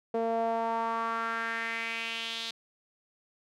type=tone with band-pass filter sweep; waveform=sawtooth; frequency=228 Hz; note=A#3; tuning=38 cents flat; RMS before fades=-32 dBFS; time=0.14-2.51 s; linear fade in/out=5 ms; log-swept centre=540 to 3900 Hz; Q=3.5; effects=none